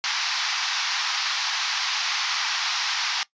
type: band-pass noise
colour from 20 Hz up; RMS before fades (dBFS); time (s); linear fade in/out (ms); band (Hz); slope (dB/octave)
white; -26; 0.04-3.23; 0; 820 to 5700; 48
effects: noise-tail reverb RT60 0.1 s tail -19 dB re dry + resampled to 16000 Hz